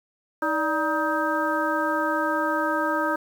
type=harmonic tone with a mistuned harmonic; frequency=314.9 Hz; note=D#4; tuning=21 cents sharp; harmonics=1 / 2 / 3 / 4 / 5; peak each=-28 / -28 / -28 / -28 / -28 dBFS; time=0.42-3.16 s; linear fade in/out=5 ms; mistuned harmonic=2; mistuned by=-120 cents; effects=8-bit